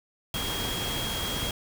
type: tone in noise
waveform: sine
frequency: 3265 Hz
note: G#7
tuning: 30 cents flat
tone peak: -33 dBFS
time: 0.34-1.51 s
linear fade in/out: 2 ms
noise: pink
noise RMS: -32 dBFS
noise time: 0.34-1.51 s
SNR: -4 dB
effects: none